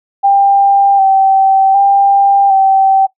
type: tone with vibrato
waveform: sine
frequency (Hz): 784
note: G5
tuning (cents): 0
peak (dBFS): -5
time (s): 0.23-3.07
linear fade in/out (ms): 20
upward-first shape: square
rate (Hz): 0.66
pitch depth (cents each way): 23
effects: noise-tail reverb RT60 0.1 s tail -18 dB re dry